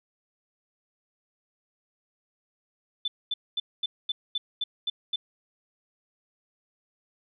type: tone bursts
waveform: sine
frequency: 3520 Hz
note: A7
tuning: in tune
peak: -25 dBFS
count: 9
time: 3.05-5.16 s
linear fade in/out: 5 ms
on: 30 ms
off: 230 ms
effects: none